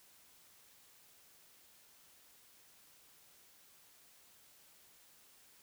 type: silence
effects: white hiss -64 dBFS RMS until 5.62 s